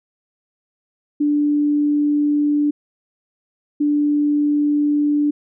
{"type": "tone pair in turn", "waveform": "sine", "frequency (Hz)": [293.7, 293.7], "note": ["D4", "D4"], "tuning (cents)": [0, 0], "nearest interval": "unison", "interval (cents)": 0, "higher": "neither", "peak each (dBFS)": -14, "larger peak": "neither", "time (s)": [[1.2, 2.71], [3.8, 5.31]], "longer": "neither", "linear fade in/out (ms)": 10, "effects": []}